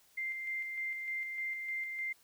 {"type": "tone with tremolo", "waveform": "sine", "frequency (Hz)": 2093, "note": "C7", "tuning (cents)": 0, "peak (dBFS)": -34, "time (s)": [0.17, 2.13], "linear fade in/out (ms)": 10, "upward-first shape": "square", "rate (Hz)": 3.3, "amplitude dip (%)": 35, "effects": ["white hiss -66 dBFS RMS until 2.23 s"]}